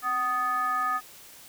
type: tone with frequency modulation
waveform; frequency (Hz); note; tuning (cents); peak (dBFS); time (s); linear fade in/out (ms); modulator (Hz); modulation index
sine; 1244.5; D#6; 0; -24; 0.02-1.01; 50; 490; 0.68
effects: white hiss -49 dBFS RMS until 1.48 s